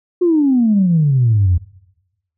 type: exponential sweep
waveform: sine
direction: down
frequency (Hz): 365.5 to 84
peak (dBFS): -9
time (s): 0.21-1.58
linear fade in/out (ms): 10
effects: noise-tail reverb RT60 0.9 s tail -20 dB re dry + tanh soft clip ceiling -5 dBFS